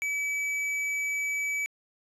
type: tone with tanh clipping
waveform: sine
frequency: 2292 Hz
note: D7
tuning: 43 cents flat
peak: -29 dBFS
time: 0.02-1.66 s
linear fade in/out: 0 ms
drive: 10 dB
effects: resampled to 32000 Hz